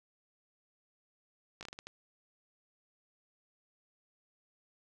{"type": "slowing click train", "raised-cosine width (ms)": 0.2, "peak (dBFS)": -27, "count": 7, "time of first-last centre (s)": [1.61, 1.87], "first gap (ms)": 18, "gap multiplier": 1.35, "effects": []}